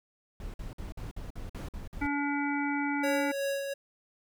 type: noise bursts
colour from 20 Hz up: brown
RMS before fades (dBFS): -39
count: 9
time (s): 0.4-2.068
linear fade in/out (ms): 2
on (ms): 140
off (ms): 51
type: harmonic tone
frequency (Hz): 286.1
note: D4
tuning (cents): -45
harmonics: 1 / 3 / 5 / 7 / 8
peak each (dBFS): -30 / -35 / -37 / -38 / -39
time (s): 2.01-3.32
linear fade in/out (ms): 10
type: tone with tremolo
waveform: square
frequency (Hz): 554.4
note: C#5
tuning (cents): 0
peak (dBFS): -29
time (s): 3.03-3.74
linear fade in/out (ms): 10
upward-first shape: sine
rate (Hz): 2.8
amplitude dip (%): 45
effects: none